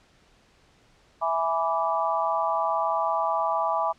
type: chord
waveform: sine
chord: E dominant seventh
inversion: none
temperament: equal with one note detuned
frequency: 659.3 / 830.6 / 987.8 / 1163.9 Hz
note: E5 / G#5 / B5 / D6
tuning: 0 / 0 / 0 / -16 cents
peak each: -28 dBFS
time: 1.21-3.93 s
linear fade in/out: 20 ms
effects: pink hiss -60 dBFS RMS until 3.98 s + low-pass 6000 Hz 12 dB/octave